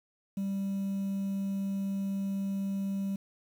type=tone; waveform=sine; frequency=196 Hz; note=G3; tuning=in tune; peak=-27 dBFS; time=0.37-3.16 s; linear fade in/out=5 ms; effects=tanh soft clip ceiling -29 dBFS + 9-bit